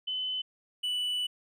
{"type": "tone pair in turn", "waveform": ["sine", "triangle"], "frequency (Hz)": [3027, 2968], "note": ["F#7", "F#7"], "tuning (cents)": [39, 5], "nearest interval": "unison", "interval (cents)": 34, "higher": "first", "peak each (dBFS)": [-30, -27], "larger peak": "second", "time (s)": [[0.07, 0.42], [0.83, 1.27]], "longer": "second", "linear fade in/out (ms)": 10, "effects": []}